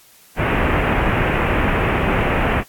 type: low-pass noise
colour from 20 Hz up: pink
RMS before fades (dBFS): -18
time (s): 0.36-2.64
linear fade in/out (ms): 50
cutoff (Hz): 2700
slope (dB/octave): 48
effects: white hiss -49 dBFS RMS until 2.68 s + AAC 64 kbps